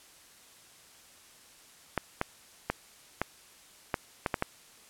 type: clicks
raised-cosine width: 0.5 ms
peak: -12 dBFS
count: 8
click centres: 1.977 / 2.214 / 2.7 / 3.216 / 3.942 / 4.262 / 4.342 / 4.424 s
effects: white hiss -56 dBFS RMS until 4.89 s + low-pass 11000 Hz 12 dB/octave